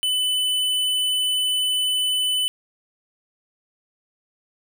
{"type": "tone", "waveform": "square", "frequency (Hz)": 3004, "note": "F#7", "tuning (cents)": 26, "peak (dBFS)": -20, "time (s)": [0.03, 2.48], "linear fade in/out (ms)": 0, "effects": []}